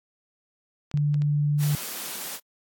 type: clicks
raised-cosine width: 0.2 ms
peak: -26 dBFS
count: 4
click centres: 0.914 / 0.974 / 1.143 / 1.22 s
type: tone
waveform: sine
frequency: 146.83 Hz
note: D3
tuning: in tune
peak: -20 dBFS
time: 0.94-1.75 s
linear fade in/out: 0 ms
type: high-pass noise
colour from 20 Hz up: white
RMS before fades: -34 dBFS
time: 1.58-2.4 s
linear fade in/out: 50 ms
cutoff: 150 Hz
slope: 48 dB/octave
effects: AAC 64 kbps